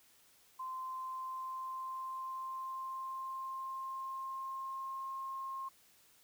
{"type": "tone with pitch glide", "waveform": "sine", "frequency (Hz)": [1038, 1069], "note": ["C6", "C6"], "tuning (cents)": [-14, 37], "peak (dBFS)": -39, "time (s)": [0.59, 5.69], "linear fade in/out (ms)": 10, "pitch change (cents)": 51, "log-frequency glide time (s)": [0.8, 5.13], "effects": ["white hiss -66 dBFS RMS until 6.23 s"]}